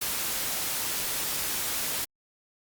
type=noise; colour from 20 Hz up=white; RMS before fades=-30 dBFS; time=0.01-2.05 s; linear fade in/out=10 ms; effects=Opus 48 kbps